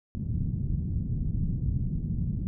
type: low-pass noise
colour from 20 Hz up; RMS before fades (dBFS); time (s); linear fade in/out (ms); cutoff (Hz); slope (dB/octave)
white; -29; 0.15-2.47; 0; 170; 24
effects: none